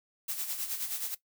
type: noise with tremolo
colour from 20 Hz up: blue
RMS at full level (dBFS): -33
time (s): 0.28-1.15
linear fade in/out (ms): 10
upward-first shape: sine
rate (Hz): 9.5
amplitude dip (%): 60
effects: noise-tail reverb RT60 0.1 s tail -17 dB re dry